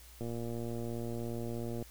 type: click train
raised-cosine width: 2 ms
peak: -27 dBFS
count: 190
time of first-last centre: 0.21-1.825 s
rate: 117 Hz
effects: added 60 Hz sine -54 dBFS peak until 1.9 s + white hiss -57 dBFS RMS until 1.9 s